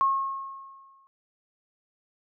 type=tone with exponential decay; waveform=sine; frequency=1085 Hz; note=C#6; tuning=37 cents flat; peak=-18 dBFS; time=0.01-1.07 s; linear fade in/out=0 ms; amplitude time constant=230 ms; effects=none